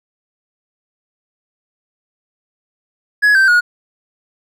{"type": "tone with pitch steps", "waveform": "triangle", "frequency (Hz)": [1680, 1558.5, 1445.7], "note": ["G#6", "G6", "F#6"], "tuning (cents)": [19, -11, -41], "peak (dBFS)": -6, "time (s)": [3.22, 3.61], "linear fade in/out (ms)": 20, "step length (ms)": 130, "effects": []}